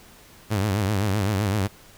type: tone with vibrato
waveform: sawtooth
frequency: 101.3 Hz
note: G#2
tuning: 43 cents flat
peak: -17 dBFS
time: 0.5-1.68 s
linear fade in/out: 20 ms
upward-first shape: triangle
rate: 7.8 Hz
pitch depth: 160 cents each way
effects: pink hiss -50 dBFS RMS until 1.97 s